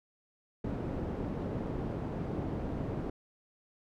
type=low-pass noise; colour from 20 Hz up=white; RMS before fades=-36 dBFS; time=0.64-3.1 s; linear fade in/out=5 ms; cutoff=340 Hz; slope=12 dB/octave; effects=none